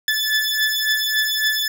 20% pulse beating tone pair, 1736 / 1739.6 Hz, A6 / A6, -24 / -20 cents, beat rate 3.6 Hz, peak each -16 dBFS, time 0.08-1.68 s, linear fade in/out 2 ms, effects none

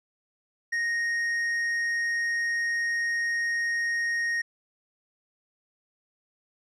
sine tone with tanh clipping, 1864.7 Hz, A#6, in tune, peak -26 dBFS, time 0.72-4.42 s, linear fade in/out 10 ms, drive 6 dB, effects none

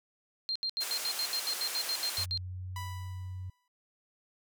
sine tone bursts, 4186 Hz, C8, in tune, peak -30 dBFS, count 14, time 0.49-2.375 s, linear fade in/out 0 ms, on 65 ms, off 75 ms
white band-pass noise, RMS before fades -38 dBFS, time 0.8-2.26 s, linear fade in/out 20 ms, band 460 to 12000 Hz, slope 12 dB/octave
sine tone with pitch glide, 90.8 to 92.82 Hz, F#2 to F#2, -32 to +6 cents, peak -37 dBFS, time 2.18-3.5 s, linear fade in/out 5 ms, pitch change +38 cents, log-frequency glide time 2.32-2.87 s
sawtooth tone with exponential decay, 987.8 Hz, B5, in tune, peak -34 dBFS, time 2.76-3.68 s, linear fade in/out 2 ms, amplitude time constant 200 ms
effects none

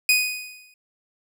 sawtooth tone with exponential decay, 2489 Hz, D#7, in tune, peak -10 dBFS, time 0.09-0.74 s, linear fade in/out 2 ms, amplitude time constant 140 ms, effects none

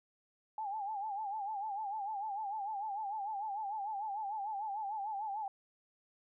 sine tone with vibrato, 830.6 Hz, G#5, in tune, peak -36 dBFS, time 0.58-5.48 s, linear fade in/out 2 ms, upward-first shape sine, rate 6.7 Hz, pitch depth 110 cents each way, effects none

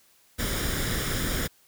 pink noise with comb filter, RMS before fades -28 dBFS, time 0.38-1.48 s, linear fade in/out 20 ms, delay 0.57 ms, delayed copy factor +0.6, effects white hiss -61 dBFS RMS until 1.67 s

